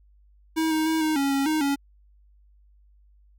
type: tone with pitch steps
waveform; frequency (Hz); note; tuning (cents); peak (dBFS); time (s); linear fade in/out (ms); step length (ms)
square; 320.4 / 314 / 319.9 / 311.7 / 277.4 / 275.1 / 311.2 / 280.1; E4 / D#4 / D#4 / D#4 / C#4 / C#4 / D#4 / C#4; -49 / +16 / +48 / +3 / +1 / -13 / 0 / +18; -22; 0.56-1.76; 20; 150
effects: added 50 Hz sine -54 dBFS peak until 3.38 s